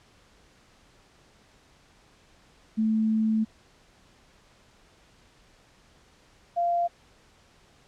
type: tone pair in turn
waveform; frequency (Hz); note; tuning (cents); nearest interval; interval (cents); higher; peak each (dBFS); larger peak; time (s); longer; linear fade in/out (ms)
sine; 219.3 / 692.2; A3 / F5; -6 / -16; octave + minor sixth; 1990; second; -21 / -22; first; 2.77-3.45 / 6.56-6.88; first; 20
effects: pink hiss -59 dBFS RMS until 7.87 s + low-pass 7000 Hz 12 dB/octave